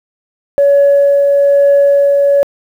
sine tone with tremolo, 564 Hz, C#5, 30 cents sharp, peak -3 dBFS, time 0.58-2.43 s, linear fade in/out 0 ms, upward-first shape triangle, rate 1.1 Hz, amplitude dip 30%, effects tanh soft clip ceiling -2 dBFS + 7-bit

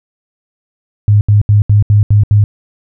sine tone bursts, 103.83 Hz, G#2, in tune, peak -4 dBFS, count 7, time 1.08-2.44 s, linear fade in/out 0 ms, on 130 ms, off 75 ms, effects none

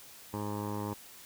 15% pulse tone with low-pass filter, 103.83 Hz, G#2, in tune, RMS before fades -36 dBFS, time 0.33-0.94 s, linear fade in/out 10 ms, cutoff 890 Hz, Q 2.9, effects white hiss -52 dBFS RMS until 1.25 s

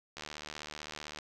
click train, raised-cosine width 0.2 ms, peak -24 dBFS, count 78, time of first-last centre 0.17-1.187 s, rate 75.7 Hz, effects none

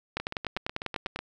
two click trains, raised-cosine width 0.3 ms, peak -13 / -18 dBFS, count 11 / 9, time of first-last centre 0.17-1.16 / 0.2-1.19 s, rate 10.1 / 8.08 Hz, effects none

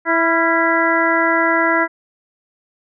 harmonic tone with a mistuned harmonic, 330 Hz, E4, 2 cents sharp, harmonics 1 / 2 / 3 / 4 / 5 / 6, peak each -20 / -20 / -20 / -20 / -20 / -20 dBFS, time 0.05-1.88 s, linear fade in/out 50 ms, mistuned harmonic 4, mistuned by +63 cents, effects none

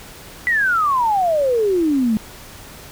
sine exponential sweep, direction down, 1993 to 209.5 Hz, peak -14 dBFS, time 0.47-2.17 s, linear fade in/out 0 ms, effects pink hiss -39 dBFS RMS until 2.91 s

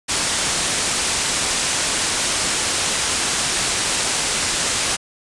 white low-pass noise, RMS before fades -21 dBFS, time 0.08-4.97 s, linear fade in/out 20 ms, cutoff 9600 Hz, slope 48 dB/octave, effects resampled to 24000 Hz

